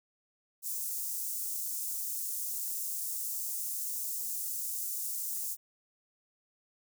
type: high-pass noise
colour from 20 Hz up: white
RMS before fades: -36 dBFS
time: 0.62-5.57 s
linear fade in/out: 50 ms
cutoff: 6600 Hz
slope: 24 dB/octave
effects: none